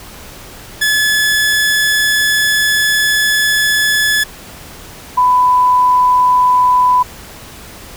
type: tone pair in turn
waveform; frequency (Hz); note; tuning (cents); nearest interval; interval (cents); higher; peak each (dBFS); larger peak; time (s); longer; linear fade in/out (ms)
sawtooth / sine; 1715 / 997.5; A6 / B5; -45 / +17; major sixth; 938; first; -7; neither; 0.81-4.24 / 5.17-7.03; first; 10
effects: pink hiss -34 dBFS RMS until 7.96 s